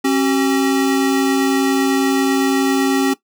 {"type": "tone pair together", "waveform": "square", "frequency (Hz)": [271.3, 381.4], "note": ["C#4", "G4"], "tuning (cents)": [-37, -47], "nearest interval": "tritone", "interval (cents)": 590, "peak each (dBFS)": [-15, -20], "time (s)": [0.04, 3.14], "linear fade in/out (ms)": 10, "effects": ["noise-tail reverb RT60 0.1 s tail -17 dB re dry"]}